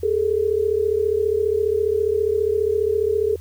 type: tone pair together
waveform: sine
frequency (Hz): 409.9 / 444.7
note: G#4 / A4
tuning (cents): -23 / +18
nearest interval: minor second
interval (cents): 141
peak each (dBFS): -20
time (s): 0.03-3.36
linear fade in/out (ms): 5
effects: added 82 Hz sine -35 dBFS peak until 3.4 s + white hiss -53 dBFS RMS until 3.4 s